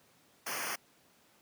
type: noise with comb filter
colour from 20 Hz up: pink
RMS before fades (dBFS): -37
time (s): 0.46-0.76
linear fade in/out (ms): 10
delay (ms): 0.26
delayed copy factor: -1
effects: pink hiss -65 dBFS RMS until 1.41 s + high-pass 150 Hz 12 dB/octave